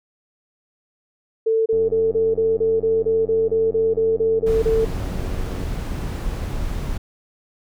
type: tone bursts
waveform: sine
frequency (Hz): 446.5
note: A4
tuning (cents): +25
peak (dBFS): -15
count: 15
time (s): 1.46-4.852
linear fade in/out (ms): 10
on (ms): 200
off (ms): 28
type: click train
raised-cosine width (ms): 2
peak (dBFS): -23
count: 364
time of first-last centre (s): 1.73-5.637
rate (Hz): 92.9
type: noise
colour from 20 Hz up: brown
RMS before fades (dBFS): -25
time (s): 4.46-6.98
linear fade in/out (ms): 10
effects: none